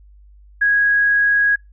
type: tone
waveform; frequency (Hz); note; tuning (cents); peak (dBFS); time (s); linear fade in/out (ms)
sine; 1654; G#6; -8; -12; 0.61-1.56; 10
effects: noise-tail reverb RT60 0.2 s tail -26 dB re dry + added 50 Hz sine -43 dBFS peak until 1.72 s